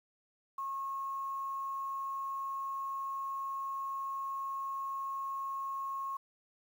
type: tone with quantisation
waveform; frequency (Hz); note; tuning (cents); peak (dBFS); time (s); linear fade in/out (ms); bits
sine; 1087; C#6; -34; -35; 0.58-6.17; 5; 10
effects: none